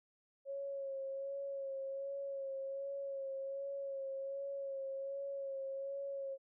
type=tone with vibrato; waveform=sine; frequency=548 Hz; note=C#5; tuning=20 cents flat; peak=-39 dBFS; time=0.45-6.38 s; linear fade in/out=50 ms; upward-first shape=sine; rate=1.3 Hz; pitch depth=26 cents each way; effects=none

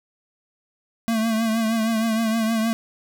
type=tone with vibrato; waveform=square; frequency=223.9 Hz; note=A3; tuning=30 cents sharp; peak=-20 dBFS; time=1.08-2.73 s; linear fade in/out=0 ms; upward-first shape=triangle; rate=6.4 Hz; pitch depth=56 cents each way; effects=none

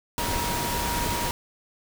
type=tone in noise; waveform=sine; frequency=951 Hz; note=A#5; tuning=34 cents sharp; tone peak=-30 dBFS; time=0.18-1.31 s; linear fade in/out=0 ms; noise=pink; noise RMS=-28 dBFS; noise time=0.18-1.31 s; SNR=-5 dB; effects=none

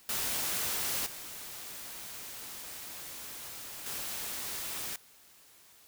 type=noise with level steps; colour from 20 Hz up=white; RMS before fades=-33 / -44 / -38 dBFS; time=0.09-4.96 s; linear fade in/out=2 ms; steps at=1.06 / 3.86 s; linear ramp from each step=5 ms; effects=white hiss -59 dBFS RMS until 5.87 s

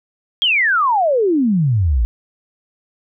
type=exponential sweep; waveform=sine; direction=down; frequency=3313 to 52.8 Hz; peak=-12 dBFS; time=0.42-2.05 s; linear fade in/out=0 ms; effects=none

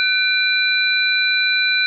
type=tone cluster; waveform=sine; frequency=1511 / 2379 / 3994 Hz; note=F#6 / D7 / B7; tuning=+36 / +22 / +19 cents; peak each=-19 dBFS; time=0-1.86 s; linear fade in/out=0 ms; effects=none

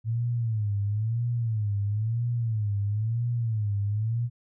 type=tone with vibrato; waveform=sine; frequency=110 Hz; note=A2; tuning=in tune; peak=-24 dBFS; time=0.04-4.3 s; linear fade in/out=50 ms; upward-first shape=sine; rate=1 Hz; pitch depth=150 cents each way; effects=none

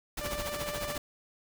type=noise with tremolo; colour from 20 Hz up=pink; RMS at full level=-34 dBFS; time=0.17-0.98 s; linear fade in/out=5 ms; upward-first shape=triangle; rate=14 Hz; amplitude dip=90%
type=tone with vibrato; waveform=sawtooth; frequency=587.3 Hz; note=D5; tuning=in tune; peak=-32 dBFS; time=0.21-0.98 s; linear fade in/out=2 ms; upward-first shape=square; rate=14 Hz; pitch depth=13 cents each way
effects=none

